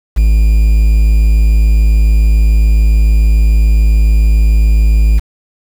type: tone with quantisation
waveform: triangle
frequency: 53.5 Hz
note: A1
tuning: 48 cents flat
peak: -3 dBFS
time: 0.16-5.2 s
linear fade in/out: 20 ms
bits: 5
effects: none